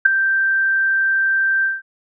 sine tone with ADSR envelope, 1568 Hz, G6, in tune, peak -3 dBFS, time 0.05-1.82 s, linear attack 10 ms, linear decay 6 ms, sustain -11 dB, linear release 180 ms, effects none

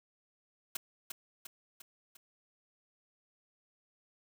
white noise with echo, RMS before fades -36 dBFS, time 0.75-0.77 s, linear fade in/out 5 ms, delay 350 ms, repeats 4, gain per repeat -5 dB, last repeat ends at 2.17 s, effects none

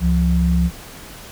sine tone pair together, 68.7 / 173.11 Hz, C#2 / F3, -15 / -15 cents, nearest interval octave + major third, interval 1600 cents, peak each -16 dBFS, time 0-0.71 s, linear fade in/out 50 ms, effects pink hiss -38 dBFS RMS until 1.31 s

